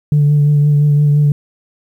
sine tone with vibrato, 146.7 Hz, D3, 2 cents flat, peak -6 dBFS, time 0.12-1.32 s, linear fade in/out 2 ms, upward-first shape triangle, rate 5.8 Hz, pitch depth 26 cents each way, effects tanh soft clip ceiling -5 dBFS + 8-bit

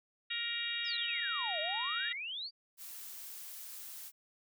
harmonic tone, 469.3 Hz, A#4, 12 cents sharp, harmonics 3 / 4 / 5 / 6 / 7 / 8, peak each -48 / -41 / -43 / -40 / -45 / -39 dBFS, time 0.3-2.13 s, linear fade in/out 10 ms
sine exponential two-way sweep, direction down then up, 5560 to 597 to 4810 Hz, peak -38 dBFS, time 0.84-2.51 s, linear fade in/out 50 ms, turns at 1.6 s
blue noise, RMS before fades -47 dBFS, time 2.77-4.12 s, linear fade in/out 50 ms
effects none

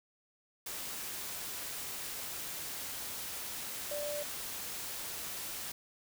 sine tone in noise, 587.3 Hz, D5, in tune, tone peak -36 dBFS, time 3.91-4.23 s, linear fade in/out 5 ms, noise white, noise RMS -41 dBFS, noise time 0.66-5.72 s, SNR +2 dB, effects none

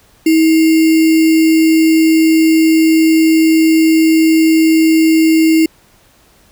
sine tone with sample-and-hold, 320.8 Hz, E4, 47 cents flat, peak -6 dBFS, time 0.26-5.66 s, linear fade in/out 5 ms, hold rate 2450 Hz, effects pink hiss -49 dBFS RMS until 6.51 s

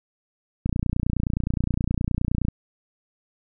click train, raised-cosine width 5 ms, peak -11 dBFS, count 55, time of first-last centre 0.66-2.484 s, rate 29.6 Hz, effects none

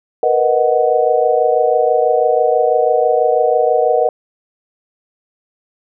sine chord, B major seventh, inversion third, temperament equal with one note detuned, 467.8 / 493.9 / 622.3 / 740 Hz, A#4 / B4 / D#5 / F#5, +6 / 0 / 0 / 0 cents, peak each -16 dBFS, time 0.23-4.09 s, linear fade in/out 2 ms, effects none

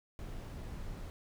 brown noise, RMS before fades -43 dBFS, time 0.19-1.1 s, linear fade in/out 0 ms, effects none

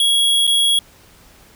square tone with dropouts, 3322 Hz, G#7, in tune, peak -13 dBFS, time 0-0.79 s, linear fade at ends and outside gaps 2 ms, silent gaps 0.469-0.475 s, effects pink hiss -48 dBFS RMS until 1.55 s

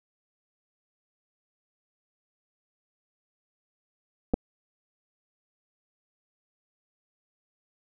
clicks, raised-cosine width 2 ms, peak -13 / -10 dBFS, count 2, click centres 4.337 / 4.341 s, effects none

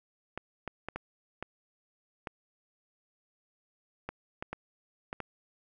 clicks, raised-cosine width 0.5 ms, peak -21 dBFS, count 11, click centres 0.376 / 0.677 / 0.886 / 0.96 / 1.426 / 2.272 / 4.09 / 4.425 / 4.53 / 5.129 / 5.203 s, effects none

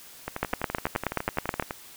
two click trains, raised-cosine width 0.5 ms, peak -9 / -15 dBFS, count 12 / 18, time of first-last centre 0.43-1.598 / 0.28-1.709 s, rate 9.42 / 11.9 Hz, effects white hiss -48 dBFS RMS until 1.96 s

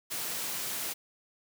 white high-pass noise, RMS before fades -35 dBFS, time 0.1-0.94 s, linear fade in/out 20 ms, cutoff 110 Hz, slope 12 dB/octave, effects none

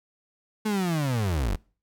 35% pulse linear sweep, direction down, 219.5 to 38.8 Hz, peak -22 dBFS, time 0.65-1.56 s, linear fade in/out 10 ms, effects noise-tail reverb RT60 0.4 s tail -25 dB re dry

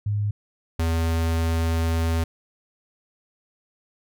sine / square tone pair in turn, 103.6 / 82.23 Hz, G#2 / E2, -4 / -4 cents, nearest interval major third, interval 400 cents, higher first, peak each -21 dBFS, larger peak neither, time 0.06-0.31 / 0.79-2.24 s, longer second, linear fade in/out 5 ms, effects none

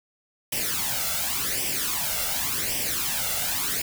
white noise with flanger, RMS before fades -27 dBFS, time 0.52-3.82 s, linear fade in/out 5 ms, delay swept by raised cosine 0.36 to 1.46 ms, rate 0.89 Hz, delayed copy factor +0.7, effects none

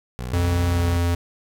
20% pulse tone with vibrato, 62.2 Hz, B1, 13 cents sharp, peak -23 dBFS, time 0.19-0.97 s, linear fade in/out 0 ms, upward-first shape triangle, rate 10 Hz, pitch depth 17 cents each way
square tone with pitch glide, 87.31 to 86.26 Hz, F2 to F2, 0 to -21 cents, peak -19 dBFS, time 0.33-1.15 s, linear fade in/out 5 ms, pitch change -21 cents, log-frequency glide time 0.69-0.81 s
effects none

